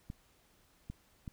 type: clicks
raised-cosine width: 5 ms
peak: -29 dBFS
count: 3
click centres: 0.101 / 0.9 / 1.278 s
effects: pink hiss -68 dBFS RMS until 1.32 s